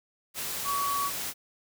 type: tone in noise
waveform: sine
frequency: 1129 Hz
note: C#6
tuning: 31 cents sharp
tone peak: -27 dBFS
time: 0.64-1.11 s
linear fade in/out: 50 ms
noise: white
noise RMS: -34 dBFS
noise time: 0.34-1.34 s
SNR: +4 dB
effects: none